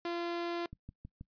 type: tone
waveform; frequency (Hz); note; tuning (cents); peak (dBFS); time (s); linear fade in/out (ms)
sawtooth; 343.4; F4; -29; -30; 0.05-0.66; 2
type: click train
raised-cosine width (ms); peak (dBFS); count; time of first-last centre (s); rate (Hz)
5; -33; 4; 0.73-1.211; 6.24
effects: noise-tail reverb RT60 0.1 s tail -22 dB re dry + resampled to 11025 Hz